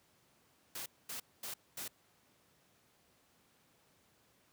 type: noise bursts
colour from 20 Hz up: white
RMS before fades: -43 dBFS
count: 4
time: 0.75-1.88 s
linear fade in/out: 5 ms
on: 110 ms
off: 230 ms
effects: pink hiss -70 dBFS RMS until 4.52 s + high-pass 100 Hz 12 dB/octave